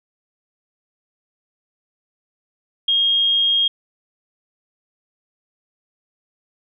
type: tone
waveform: sine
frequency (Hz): 3247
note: G#7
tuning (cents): -40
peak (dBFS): -14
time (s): 2.88-3.68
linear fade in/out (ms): 5
effects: none

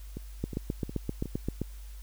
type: two click trains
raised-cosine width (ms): 3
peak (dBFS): -24 / -17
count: 4 / 10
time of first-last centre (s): 0.17-1.257 / 0.44-1.616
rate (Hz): 2.76 / 7.65
effects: added 50 Hz sine -41 dBFS peak until 2.02 s + white hiss -57 dBFS RMS until 2.02 s

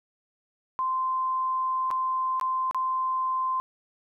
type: tone with dropouts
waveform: sine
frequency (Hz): 1039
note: C6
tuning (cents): -12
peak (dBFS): -24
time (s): 0.79-3.6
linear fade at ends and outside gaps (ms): 0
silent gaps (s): 1.905-1.912 / 2.398-2.412 / 2.711-2.746
effects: none

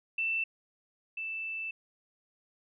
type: tone pair in turn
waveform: sine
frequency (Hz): 2668 / 2648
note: E7 / E7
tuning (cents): +20 / +7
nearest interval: unison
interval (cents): 13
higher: first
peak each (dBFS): -28 / -34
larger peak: first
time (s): 0.18-0.44 / 1.17-1.71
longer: second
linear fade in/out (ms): 5
effects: none

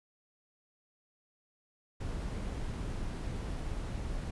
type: noise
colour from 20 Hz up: brown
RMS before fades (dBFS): -37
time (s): 2-4.31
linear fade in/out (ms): 10
effects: resampled to 24000 Hz

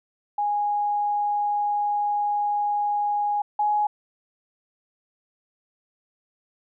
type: tone pair in turn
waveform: sine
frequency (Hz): 826 / 836.1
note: G#5 / G#5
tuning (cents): -10 / +11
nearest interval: unison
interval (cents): 21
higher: second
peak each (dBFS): -21 / -19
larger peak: second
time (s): 0.38-3.42 / 3.59-3.87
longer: first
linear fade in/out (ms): 5
effects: none

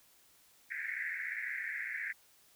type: band-pass noise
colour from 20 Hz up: white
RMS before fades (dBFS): -39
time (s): 0.7-2.13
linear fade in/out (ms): 20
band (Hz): 1600 to 2200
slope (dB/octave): 96
effects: white hiss -65 dBFS RMS until 2.55 s

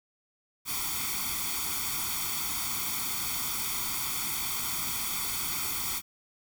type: noise with comb filter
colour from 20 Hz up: white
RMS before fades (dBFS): -32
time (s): 0.65-6.02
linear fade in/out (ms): 50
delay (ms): 0.88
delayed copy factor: +1
effects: none

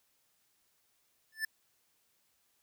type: tone with exponential growth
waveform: square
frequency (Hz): 1760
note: A6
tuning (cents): 0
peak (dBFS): -29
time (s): 1.32-1.45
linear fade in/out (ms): 5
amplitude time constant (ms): 27
effects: white hiss -74 dBFS RMS until 2.62 s

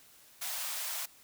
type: high-pass noise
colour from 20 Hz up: white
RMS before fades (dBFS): -37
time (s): 0.41-1.06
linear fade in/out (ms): 10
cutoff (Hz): 590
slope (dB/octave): 96
effects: white hiss -59 dBFS RMS until 1.23 s

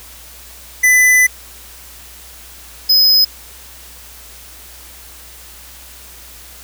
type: tone pair in turn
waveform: square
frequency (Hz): 2003 / 5059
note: B6 / D#8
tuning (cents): +24 / +28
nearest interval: octave + major third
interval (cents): 1604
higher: second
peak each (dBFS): -8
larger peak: neither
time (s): 0.83-1.27 / 2.89-3.25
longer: first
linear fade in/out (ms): 10
effects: added 60 Hz sine -42 dBFS peak until 6.63 s + white hiss -38 dBFS RMS until 6.63 s

